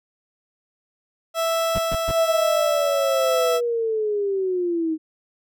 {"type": "tone with tremolo", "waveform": "30% pulse", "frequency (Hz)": 659.3, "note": "E5", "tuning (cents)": 0, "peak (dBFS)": -17, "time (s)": [1.34, 3.61], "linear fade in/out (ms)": 50, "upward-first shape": "sine", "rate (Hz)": 1.1, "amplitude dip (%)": 25}
{"type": "noise bursts", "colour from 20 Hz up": "brown", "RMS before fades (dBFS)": -26, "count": 3, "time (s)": [1.75, 2.115], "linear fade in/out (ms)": 2, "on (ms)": 35, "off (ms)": 130}
{"type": "linear sweep", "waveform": "sine", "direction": "down", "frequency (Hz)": [664, 311.1], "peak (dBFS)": -20, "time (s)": [2.13, 4.98], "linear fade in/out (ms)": 50}
{"effects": []}